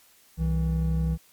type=tone pair together; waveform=triangle; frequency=64.68 / 162 Hz; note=C2 / E3; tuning=-19 / -30 cents; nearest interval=octave + major third; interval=1589 cents; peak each=-23 dBFS; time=0.37-1.18 s; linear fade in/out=50 ms; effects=white hiss -58 dBFS RMS until 1.32 s + MP3 96 kbps